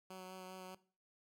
10% pulse tone with vibrato, 186.1 Hz, F#3, 10 cents sharp, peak -40 dBFS, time 0.1-0.75 s, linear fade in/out 5 ms, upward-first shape sine, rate 5 Hz, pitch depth 14 cents each way, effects noise-tail reverb RT60 0.4 s tail -18 dB re dry

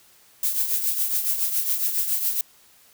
violet noise with tremolo, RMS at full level -21 dBFS, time 0.43-2.41 s, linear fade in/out 2 ms, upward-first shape triangle, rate 7.2 Hz, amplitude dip 65%, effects white hiss -55 dBFS RMS until 2.93 s

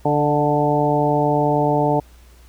harmonic tone with a mistuned harmonic, 146.83 Hz, D3, in tune, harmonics 1 / 2 / 3 / 4 / 5 / 6, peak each -22 / -22 / -22 / -22 / -22 / -22 dBFS, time 0.05-2 s, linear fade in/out 5 ms, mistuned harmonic 4, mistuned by +27 cents, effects added 60 Hz sine -44 dBFS peak until 2.48 s + pink hiss -53 dBFS RMS until 2.48 s

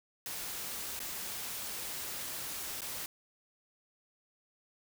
white noise with dropouts, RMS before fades -40 dBFS, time 0.26-3.06 s, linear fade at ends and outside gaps 1 ms, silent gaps 0.992-1.002 / 2.807-2.818 s, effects none

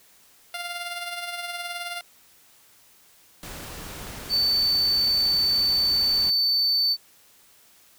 10% pulse tone with tremolo, 698.5 Hz, F5, in tune, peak -20 dBFS, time 0.54-2.01 s, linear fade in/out 2 ms, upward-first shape triangle, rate 19 Hz, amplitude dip 55%
pink noise, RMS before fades -38 dBFS, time 3.43-6.3 s, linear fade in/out 0 ms
triangle tone, 4531 Hz, C#8, 37 cents sharp, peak -18 dBFS, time 4.29-6.97 s, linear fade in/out 50 ms
effects white hiss -56 dBFS RMS until 7.98 s

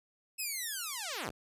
5% pulse linear sweep, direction down, 2626 to 32.7 Hz, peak -25 dBFS, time 0.38-1.31 s, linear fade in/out 20 ms, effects resampled to 32000 Hz

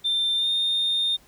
sine tone with pitch glide, 3579 to 3646 Hz, A7 to A#7, +29 to -39 cents, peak -19 dBFS, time 0.04-1.17 s, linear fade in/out 20 ms, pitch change +32 cents, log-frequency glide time 0.35-0.48 s, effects tanh soft clip ceiling -18 dBFS + pink hiss -56 dBFS RMS until 1.27 s

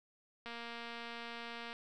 click train, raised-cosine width 0.3 ms, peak -30 dBFS, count 298, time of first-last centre 0.46-1.729 s, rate 234 Hz, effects none

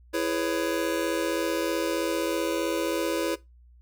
square chord, C# minor seventh, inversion first, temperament just, 332.6 / 415.8 / 498.9 / 554.4 Hz, E4 / G#4 / B4 / C#5, +16 / +2 / +17 / 0 cents, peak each -29 / -34 / -32 / -32 dBFS, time 0.13-3.36 s, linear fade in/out 20 ms, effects noise-tail reverb RT60 0.2 s tail -19 dB re dry + added 60 Hz sine -51 dBFS peak until 3.81 s

